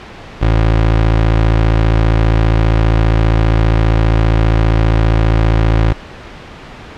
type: tone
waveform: 25% pulse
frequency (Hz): 55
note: A1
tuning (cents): 0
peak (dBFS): -5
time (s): 0.41-5.93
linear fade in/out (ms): 10
effects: pink hiss -32 dBFS RMS until 6.97 s + low-pass 3000 Hz 12 dB/octave